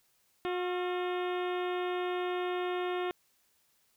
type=harmonic tone with a mistuned harmonic; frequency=360 Hz; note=F#4; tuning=47 cents flat; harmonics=1 / 2 / 3 / 4 / 5 / 6 / 7 / 8 / 9 / 10; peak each=-32 / -38 / -42 / -44 / -46 / -48 / -49 / -50 / -51 / -52 dBFS; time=0.45-3.11 s; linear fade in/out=0 ms; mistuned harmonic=4; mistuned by=-68 cents; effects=white hiss -71 dBFS RMS until 3.96 s